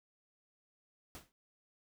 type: noise with exponential decay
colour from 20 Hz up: pink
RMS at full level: -45 dBFS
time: 1.15-1.32 s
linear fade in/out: 0 ms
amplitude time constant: 36 ms
effects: none